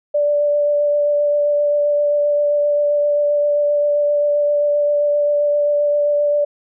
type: tone with vibrato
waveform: sine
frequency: 585 Hz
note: D5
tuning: 7 cents flat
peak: -13 dBFS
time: 0.14-6.45 s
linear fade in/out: 10 ms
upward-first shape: sine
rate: 7.6 Hz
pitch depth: 10 cents each way
effects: none